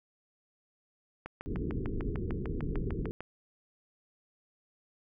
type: click train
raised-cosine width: 0.5 ms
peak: -25 dBFS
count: 14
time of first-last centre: 1.26-3.206 s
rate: 6.68 Hz
type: low-pass noise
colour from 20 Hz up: pink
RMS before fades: -34 dBFS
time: 1.46-3.11 s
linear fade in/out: 0 ms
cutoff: 460 Hz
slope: 96 dB/octave
effects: none